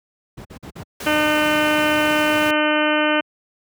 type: noise bursts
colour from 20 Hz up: brown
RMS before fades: -30 dBFS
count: 4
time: 0.37-0.835 s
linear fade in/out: 10 ms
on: 81 ms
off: 47 ms
type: noise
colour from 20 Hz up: pink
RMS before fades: -30 dBFS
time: 1-2.51 s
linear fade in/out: 5 ms
type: harmonic tone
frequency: 303 Hz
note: D#4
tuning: 46 cents flat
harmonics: 1 / 2 / 3 / 4 / 5 / 6 / 7 / 8 / 9 / 10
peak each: -21 / -21 / -26 / -26 / -23 / -29 / -30 / -28 / -29 / -27 dBFS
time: 1.06-3.21 s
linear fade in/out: 10 ms
effects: high-pass 100 Hz 12 dB/octave